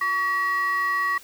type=tone pair together; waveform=sine; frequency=1133.4 / 1915 Hz; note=C#6 / A#6; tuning=+38 / +46 cents; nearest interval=major sixth; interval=908 cents; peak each=-22 dBFS; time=0.01-1.18 s; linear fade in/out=5 ms; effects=tanh soft clip ceiling -17 dBFS + white hiss -48 dBFS RMS until 1.23 s